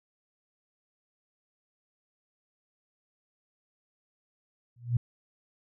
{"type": "tone with exponential growth", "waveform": "sine", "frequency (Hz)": 120, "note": "B2", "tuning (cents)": -49, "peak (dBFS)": -19, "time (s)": [4.76, 4.97], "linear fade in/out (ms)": 5, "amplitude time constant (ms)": 44, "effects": []}